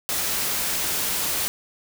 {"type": "noise", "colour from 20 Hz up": "white", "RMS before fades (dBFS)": -25, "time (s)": [0.09, 1.48], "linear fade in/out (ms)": 0, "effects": []}